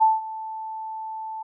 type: tone with ADSR envelope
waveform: sine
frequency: 880 Hz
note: A5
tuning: in tune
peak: -12 dBFS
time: 0-1.43 s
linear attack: 24 ms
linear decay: 180 ms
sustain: -18 dB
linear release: 10 ms
effects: none

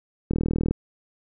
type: click train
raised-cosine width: 3 ms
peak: -11 dBFS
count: 17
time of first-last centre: 0.31-0.71 s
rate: 40 Hz
effects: none

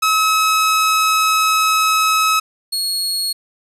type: tone pair in turn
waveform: sawtooth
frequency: 1285 / 4322 Hz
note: E6 / C#8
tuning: -45 / -45 cents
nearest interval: octave + major sixth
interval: 2100 cents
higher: second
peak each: -9 / -15 dBFS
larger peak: first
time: 0.02-2.4 / 2.72-3.33 s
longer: first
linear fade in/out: 10 ms
effects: resampled to 32000 Hz + 8-bit

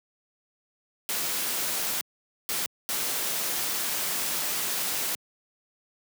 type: noise bursts at uneven times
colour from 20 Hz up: white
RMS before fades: -29 dBFS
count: 3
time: 1.09-2.01 / 2.49-2.66 / 2.89-5.15 s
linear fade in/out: 0 ms
effects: high-pass 150 Hz 12 dB/octave

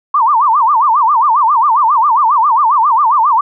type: tone with vibrato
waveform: sine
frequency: 1033 Hz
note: C6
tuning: 22 cents flat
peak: -7 dBFS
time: 0.14-3.41 s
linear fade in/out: 5 ms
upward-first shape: sine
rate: 7.4 Hz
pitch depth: 280 cents each way
effects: none

